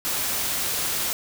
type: noise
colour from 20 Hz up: white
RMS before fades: -26 dBFS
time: 0.05-1.13 s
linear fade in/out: 0 ms
effects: none